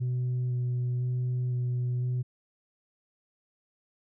sine tone with vibrato, 124.4 Hz, B2, 13 cents sharp, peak -24 dBFS, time 0-2.23 s, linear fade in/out 20 ms, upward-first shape square, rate 0.99 Hz, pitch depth 10 cents each way, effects tanh soft clip ceiling -25 dBFS

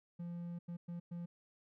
triangle tone bursts at uneven times, 172.5 Hz, F3, 21 cents flat, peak -39 dBFS, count 4, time 0.19-0.59 / 0.68-0.77 / 0.88-1 / 1.11-1.26 s, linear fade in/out 10 ms, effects none

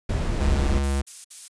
brown noise, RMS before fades -24 dBFS, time 0.09-0.79 s, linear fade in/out 5 ms
square tone with vibrato, 69.3 Hz, C#2, in tune, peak -22 dBFS, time 0.4-1.02 s, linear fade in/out 10 ms, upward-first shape sine, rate 3.4 Hz, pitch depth 12 cents each way
violet noise bursts, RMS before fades -34 dBFS, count 3, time 0.83-1.482 s, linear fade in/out 10 ms, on 180 ms, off 56 ms
effects resampled to 22050 Hz

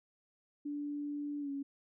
sine tone with pitch glide, 291 to 278.7 Hz, D4 to C#4, -16 to +9 cents, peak -36 dBFS, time 0.65-1.63 s, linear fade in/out 10 ms, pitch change -75 cents, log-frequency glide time 1.4-1.5 s, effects none

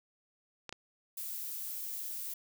clicks, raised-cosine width 0.2 ms, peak -24 dBFS, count 2, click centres 0.693 / 0.726 s
violet noise, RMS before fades -40 dBFS, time 1.17-2.34 s, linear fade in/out 5 ms
effects none

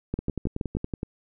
two click trains, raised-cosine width 3 ms, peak -14 / -16 dBFS, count 5 / 10, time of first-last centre 0.14-0.769 / 0.19-1.031 s, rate 6.36 / 10.7 Hz, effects none

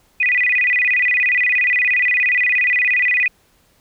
sine tone with vibrato, 2217 Hz, C#7, in tune, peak -13 dBFS, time 0.2-3.28 s, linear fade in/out 5 ms, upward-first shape square, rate 17 Hz, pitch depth 200 cents each way, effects pink hiss -57 dBFS RMS until 3.8 s

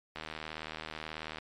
click train, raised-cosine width 0.3 ms, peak -23 dBFS, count 97, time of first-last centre 0.16-1.384 s, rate 78.4 Hz, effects MP3 64 kbps

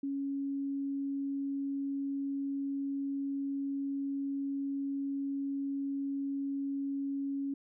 sine tone, 277.2 Hz, C#4, in tune, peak -32 dBFS, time 0.03-7.54 s, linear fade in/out 5 ms, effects none

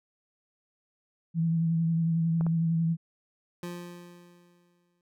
sine tone with vibrato, 164.81 Hz, E3, in tune, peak -23 dBFS, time 1.34-2.97 s, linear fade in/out 50 ms, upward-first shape triangle, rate 11 Hz, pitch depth 31 cents each way
clicks, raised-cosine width 1 ms, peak -24 dBFS, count 2, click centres 2.41 / 2.466 s
25% pulse tone with exponential decay, 175 Hz, F3, 4 cents sharp, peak -30 dBFS, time 3.63-5.01 s, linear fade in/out 2 ms, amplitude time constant 300 ms
effects none

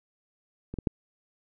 clicks, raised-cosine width 3 ms, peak -23 / -19 / -11 dBFS, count 3, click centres 0.74 / 0.787 / 0.872 s, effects none

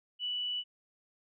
sine tone, 2960 Hz, F#7, in tune, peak -32 dBFS, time 0.19-0.64 s, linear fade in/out 50 ms, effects none

